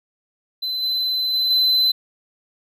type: tone with level steps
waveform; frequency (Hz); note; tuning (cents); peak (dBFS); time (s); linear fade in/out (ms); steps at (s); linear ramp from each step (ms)
triangle; 4041; B7; +39; -21 / -18 / -16 / -13; 0.62-1.92; 10; 0.82 / 1.33 / 1.5; 10
effects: none